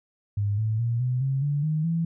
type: tone with pitch steps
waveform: sine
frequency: 102.2 / 109.54 / 117.4 / 125.82 / 134.85 / 144.53 / 154.91 / 166.02 Hz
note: G#2 / A2 / A#2 / B2 / C#3 / D3 / D#3 / E3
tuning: -27 / -7 / +13 / +33 / -47 / -27 / -7 / +13 cents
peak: -22 dBFS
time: 0.37-2.05 s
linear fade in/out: 5 ms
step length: 210 ms
effects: none